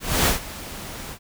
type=noise with ADSR envelope; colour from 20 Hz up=pink; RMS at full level=-17 dBFS; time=0-1.19 s; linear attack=260 ms; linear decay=130 ms; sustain=-18 dB; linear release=73 ms; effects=none